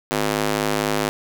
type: tone with high-pass filter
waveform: square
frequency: 52.1 Hz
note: G#1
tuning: 6 cents sharp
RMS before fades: -22 dBFS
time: 0.11-1.09 s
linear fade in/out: 0 ms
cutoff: 290 Hz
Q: 0.75
effects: none